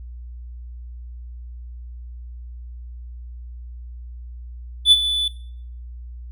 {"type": "tone with ADSR envelope", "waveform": "triangle", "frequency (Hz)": 3479, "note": "A7", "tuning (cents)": -20, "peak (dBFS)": -5, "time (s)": [4.85, 5.28], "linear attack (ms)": 66, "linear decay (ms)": 38, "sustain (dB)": -13, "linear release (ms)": 3, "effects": ["noise-tail reverb RT60 0.6 s tail -17 dB re dry", "added 60 Hz sine -33 dBFS peak until 6.31 s"]}